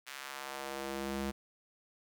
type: tone with high-pass filter sweep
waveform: square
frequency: 68.3 Hz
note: C#2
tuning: 25 cents flat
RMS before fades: -40 dBFS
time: 0.06-1.32 s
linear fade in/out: 20 ms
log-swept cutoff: 1900 to 150 Hz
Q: 1
effects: none